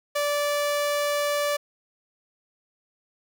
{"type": "tone", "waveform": "sawtooth", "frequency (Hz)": 582, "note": "D5", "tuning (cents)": -16, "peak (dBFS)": -19, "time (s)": [0.15, 1.57], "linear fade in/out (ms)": 10, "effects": []}